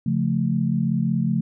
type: chord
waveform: sine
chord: Db augmented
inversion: none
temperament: equal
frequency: 138.59 / 174.61 / 220 Hz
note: Db3 / F3 / A3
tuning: 0 / 0 / 0 cents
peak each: -24 / -23 / -23 dBFS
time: 0.06-1.41 s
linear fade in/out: 5 ms
effects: none